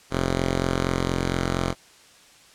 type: tone pair together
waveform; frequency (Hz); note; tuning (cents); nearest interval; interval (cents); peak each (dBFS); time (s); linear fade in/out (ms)
5% pulse; 44.28 / 132.7; F1 / C3; +25 / +25; octave + perfect fifth; 1900; -12 / -20; 0.1-1.75; 50
effects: white hiss -52 dBFS RMS until 2.54 s + low-pass 8000 Hz 12 dB/octave